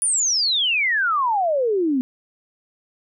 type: exponential sweep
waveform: sine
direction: down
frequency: 9956 to 246.9 Hz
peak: -17 dBFS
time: 0.02-2.01 s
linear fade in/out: 0 ms
effects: none